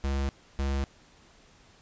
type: tone pair in turn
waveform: square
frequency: 68.6 / 68.6 Hz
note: C#2 / C#2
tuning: -17 / -17 cents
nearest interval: unison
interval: 0 cents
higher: neither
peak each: -27 dBFS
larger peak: neither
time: 0.04-0.29 / 0.59-0.84 s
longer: neither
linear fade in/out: 0 ms
effects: pink hiss -58 dBFS RMS until 1.81 s + resampled to 16000 Hz